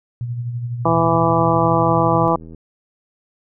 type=tone with tremolo; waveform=sine; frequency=120.1 Hz; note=B2; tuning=48 cents flat; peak=-20 dBFS; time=0.21-2.28 s; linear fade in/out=0 ms; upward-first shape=sine; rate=12 Hz; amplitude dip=45%
type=harmonic tone; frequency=166 Hz; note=E3; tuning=12 cents sharp; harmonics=1 / 2 / 3 / 4 / 5 / 6 / 7; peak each=-21 / -21 / -21 / -21 / -21 / -21 / -21 dBFS; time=0.85-2.36 s; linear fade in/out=5 ms
type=click train; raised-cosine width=3 ms; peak=-26 dBFS; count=136; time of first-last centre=0.88-2.547 s; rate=81 Hz
effects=none